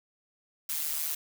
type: noise with amplitude modulation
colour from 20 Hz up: blue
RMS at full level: -29 dBFS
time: 0.69-1.15 s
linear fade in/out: 5 ms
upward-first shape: sine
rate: 153 Hz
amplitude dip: 75%
effects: none